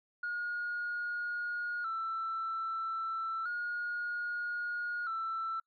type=tone with vibrato; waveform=sine; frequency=1383 Hz; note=F6; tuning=17 cents flat; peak=-32 dBFS; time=0.23-5.6 s; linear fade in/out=5 ms; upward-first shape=square; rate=0.31 Hz; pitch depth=65 cents each way; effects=noise-tail reverb RT60 0.1 s tail -26 dB re dry + tanh soft clip ceiling -30 dBFS